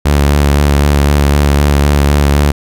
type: tone with vibrato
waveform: sawtooth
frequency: 71.9 Hz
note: D2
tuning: 36 cents flat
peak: -3 dBFS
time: 0.05-2.52 s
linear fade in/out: 10 ms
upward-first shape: sine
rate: 3.9 Hz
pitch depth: 26 cents each way
effects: none